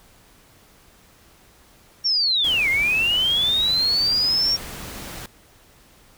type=linear two-way sweep; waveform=sine; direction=down then up; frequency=5588 to 2080 to 5588 Hz; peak=-17 dBFS; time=2.04-4.57 s; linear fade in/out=20 ms; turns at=2.69 s
type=noise; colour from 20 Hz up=pink; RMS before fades=-35 dBFS; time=2.44-5.26 s; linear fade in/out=2 ms
effects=pink hiss -53 dBFS RMS until 6.17 s